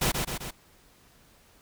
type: noise with echo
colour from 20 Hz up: pink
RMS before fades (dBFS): -25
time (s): 0.01-0.12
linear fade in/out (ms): 10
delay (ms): 130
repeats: 3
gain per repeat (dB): -4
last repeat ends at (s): 0.51
effects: pink hiss -59 dBFS RMS until 1.61 s